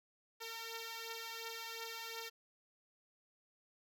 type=beating tone pair; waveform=5% pulse; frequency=454.5 / 457.3 Hz; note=A#4 / A#4; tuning=-44 / -33 cents; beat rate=2.8 Hz; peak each=-34 / -37 dBFS; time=0.4-2.3 s; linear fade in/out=20 ms; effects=none